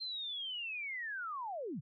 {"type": "linear sweep", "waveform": "sine", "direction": "down", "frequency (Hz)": [4186, 106.7], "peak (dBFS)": -38, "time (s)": [0, 1.81], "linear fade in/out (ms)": 20, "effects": []}